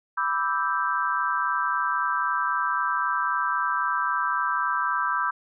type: chord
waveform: sine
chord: E minor seventh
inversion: second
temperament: equal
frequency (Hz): 987.8 / 1174.7 / 1318.5 / 1568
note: B5 / D6 / E6 / G6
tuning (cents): 0 / 0 / 0 / 0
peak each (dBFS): -28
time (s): 0.17-5.31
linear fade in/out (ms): 10
effects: none